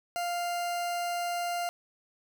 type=tone; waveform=40% pulse; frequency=698.5 Hz; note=F5; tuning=in tune; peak=-29 dBFS; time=0.16-1.69 s; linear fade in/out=0 ms; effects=none